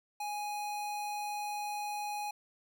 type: tone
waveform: square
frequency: 830.6 Hz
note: G#5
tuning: in tune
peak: -36 dBFS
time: 0.2-2.31 s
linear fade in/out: 5 ms
effects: none